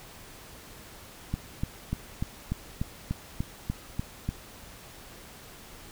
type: click train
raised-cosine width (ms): 5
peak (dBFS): -16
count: 11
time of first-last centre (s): 1.34-4.29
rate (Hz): 3.39
effects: pink hiss -48 dBFS RMS until 5.91 s